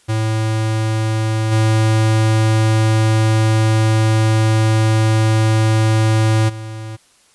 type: tone with level steps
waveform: square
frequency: 110 Hz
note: A2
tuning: in tune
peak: -16 / -12 / -27 dBFS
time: 0.08-6.97 s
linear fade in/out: 20 ms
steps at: 1.51 / 6.48 s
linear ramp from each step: 20 ms
effects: white hiss -53 dBFS RMS until 7.34 s + resampled to 24000 Hz